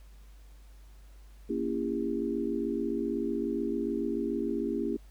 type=chord; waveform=sine; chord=A# diminished seventh; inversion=none; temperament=just; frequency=233.1 / 279.7 / 335.6 / 402.8 Hz; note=A#3 / C#4 / E4 / G4; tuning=0 / +16 / +31 / +47 cents; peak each=-34 dBFS; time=1.49-4.97 s; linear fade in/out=10 ms; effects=added 50 Hz sine -49 dBFS peak until 5.1 s + pink hiss -64 dBFS RMS until 5.1 s